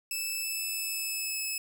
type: tone with pitch glide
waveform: 10% pulse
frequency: 2628 to 2592 Hz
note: E7 to E7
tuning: -6 to -30 cents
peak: -23 dBFS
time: 0.11-1.58 s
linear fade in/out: 2 ms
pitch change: -24 cents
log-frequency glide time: 0.38-1.38 s
effects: none